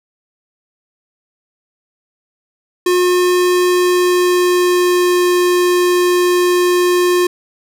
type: tone with pitch glide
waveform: square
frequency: 359.4 to 356.7 Hz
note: F4 to F4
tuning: +50 to +37 cents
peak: -11 dBFS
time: 2.86-7.27 s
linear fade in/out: 5 ms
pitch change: -13 cents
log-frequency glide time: 3.68-5.29 s
effects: none